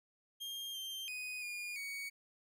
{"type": "tone with pitch steps", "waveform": "40% pulse", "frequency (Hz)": [3210, 3153, 2492, 2429, 2241], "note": ["G7", "G7", "D#7", "D#7", "C#7"], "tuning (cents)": [40, 9, 2, -42, 18], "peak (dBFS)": -40, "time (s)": [0.4, 2.1], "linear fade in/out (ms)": 20, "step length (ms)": 340, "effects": []}